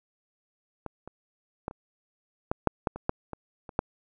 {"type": "clicks", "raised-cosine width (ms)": 1, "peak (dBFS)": [-21, -27, -17, -28, -12, -6, -11, -23, -10, -21, -27, -9], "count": 12, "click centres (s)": [0.863, 1.076, 1.681, 1.711, 2.515, 2.673, 2.872, 2.96, 3.094, 3.333, 3.692, 3.791], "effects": []}